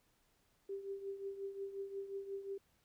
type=tone with tremolo; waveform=sine; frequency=393.8 Hz; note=G4; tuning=8 cents sharp; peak=-38 dBFS; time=0.69-2.58 s; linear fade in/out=5 ms; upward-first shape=triangle; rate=5.6 Hz; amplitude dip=75%; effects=pink hiss -75 dBFS RMS until 2.84 s